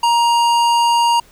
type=tone with hard clipping; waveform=sine; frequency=940 Hz; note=A#5; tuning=14 cents sharp; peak=-13 dBFS; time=0.03-1.2 s; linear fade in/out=5 ms; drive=15 dB; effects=pink hiss -49 dBFS RMS until 1.31 s